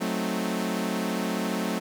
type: chord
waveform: sawtooth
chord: F# diminished seventh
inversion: none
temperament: equal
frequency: 185 / 220 / 261.6 / 311.1 Hz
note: F#3 / A3 / C4 / Eb4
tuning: 0 / 0 / 0 / 0 cents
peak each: -27 / -26 / -29 / -32 dBFS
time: 0-1.8 s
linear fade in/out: 20 ms
effects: none